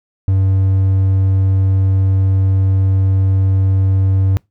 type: tone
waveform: triangle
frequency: 95.9 Hz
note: G2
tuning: 37 cents flat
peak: -8 dBFS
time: 0.28-4.37 s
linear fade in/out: 0 ms
effects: noise-tail reverb RT60 0.2 s tail -25 dB re dry